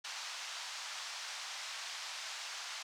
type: band-pass noise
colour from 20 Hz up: white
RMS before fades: -44 dBFS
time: 0.04-2.83 s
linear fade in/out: 10 ms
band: 760 to 6100 Hz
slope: 24 dB/octave
effects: none